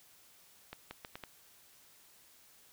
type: accelerating click train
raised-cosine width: 0.3 ms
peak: -27 dBFS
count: 5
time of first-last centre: 0.73-1.237 s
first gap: 180 ms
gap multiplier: 0.77
effects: white hiss -62 dBFS RMS until 2.72 s